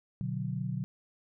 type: chord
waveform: sine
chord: B minor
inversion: none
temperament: just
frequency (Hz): 123.47 / 148.16 / 185.21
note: B2 / D3 / F#3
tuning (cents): 0 / +16 / +2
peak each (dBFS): -35 / -36 / -36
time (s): 0.21-0.84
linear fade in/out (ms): 0
effects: none